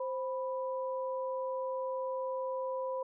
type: tone pair together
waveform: sine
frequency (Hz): 523.3 / 987.8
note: C5 / B5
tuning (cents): 0 / 0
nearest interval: major seventh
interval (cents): 1100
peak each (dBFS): -34 / -39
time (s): 0-3.03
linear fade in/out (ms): 5
effects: none